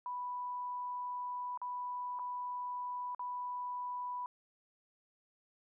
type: tone with dropouts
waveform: sine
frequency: 987.8 Hz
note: B5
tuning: in tune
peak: -37 dBFS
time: 0.06-4.26 s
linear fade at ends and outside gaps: 1 ms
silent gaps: 1.575-1.616 / 2.189-2.194 / 3.148-3.194 s
effects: none